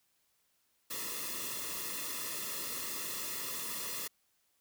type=noise with comb filter; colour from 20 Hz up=white; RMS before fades=-39 dBFS; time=0.9-4.08 s; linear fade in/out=10 ms; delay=1.3 ms; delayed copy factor=-0.95; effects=white hiss -75 dBFS RMS until 4.6 s